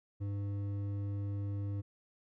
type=tone with hard clipping; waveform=sine; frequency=100.6 Hz; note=G2; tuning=45 cents sharp; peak=-36 dBFS; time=0.2-1.82 s; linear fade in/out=20 ms; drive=8 dB; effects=none